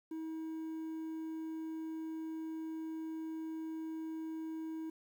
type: tone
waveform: triangle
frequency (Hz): 320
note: D#4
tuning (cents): +49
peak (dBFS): -37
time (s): 0.11-4.9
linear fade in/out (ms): 5
effects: 11-bit